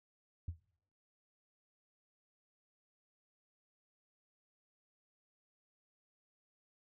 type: tone with exponential decay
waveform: sine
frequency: 84.7 Hz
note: E2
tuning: 48 cents sharp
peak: -33 dBFS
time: 0.48-0.59 s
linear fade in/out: 5 ms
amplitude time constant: 22 ms
effects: noise-tail reverb RT60 0.7 s tail -24 dB re dry + tanh soft clip ceiling -33 dBFS